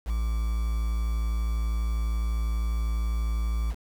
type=tone with quantisation; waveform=triangle; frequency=56.1 Hz; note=A1; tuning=34 cents sharp; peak=-22 dBFS; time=0.05-3.75 s; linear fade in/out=50 ms; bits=7; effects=none